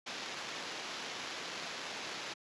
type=noise with sample-and-hold; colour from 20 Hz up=white; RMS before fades=-42 dBFS; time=0.06-2.34 s; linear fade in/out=10 ms; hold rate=8820 Hz; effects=high-pass 200 Hz 12 dB/octave + resampled to 22050 Hz